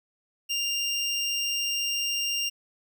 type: tone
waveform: 25% pulse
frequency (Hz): 2794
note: F7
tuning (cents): 0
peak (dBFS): -22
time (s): 0.49-2.5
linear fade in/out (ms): 20
effects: none